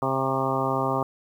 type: harmonic tone with a mistuned harmonic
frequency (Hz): 133.3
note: C3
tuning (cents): +33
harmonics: 1 / 2 / 3 / 4 / 5 / 6 / 7 / 8 / 9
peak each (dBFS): -31 / -31 / -31 / -31 / -31 / -31 / -31 / -31 / -31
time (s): 0.02-1.03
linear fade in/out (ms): 2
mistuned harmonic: 8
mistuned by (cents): +26
effects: 9-bit